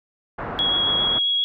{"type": "low-pass noise", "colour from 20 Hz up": "white", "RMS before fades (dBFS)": -30, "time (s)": [0.38, 1.19], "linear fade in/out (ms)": 10, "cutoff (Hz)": 1400, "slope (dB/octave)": 24}
{"type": "tone with vibrato", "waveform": "sine", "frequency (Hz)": 3322, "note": "G#7", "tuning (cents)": 0, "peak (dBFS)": -18, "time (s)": [0.59, 1.44], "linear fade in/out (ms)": 0, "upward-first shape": "triangle", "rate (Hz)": 7.5, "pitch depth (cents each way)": 10}
{"effects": []}